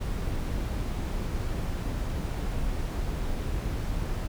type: noise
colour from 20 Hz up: brown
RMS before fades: -30 dBFS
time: 0-4.28 s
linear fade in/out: 20 ms
effects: none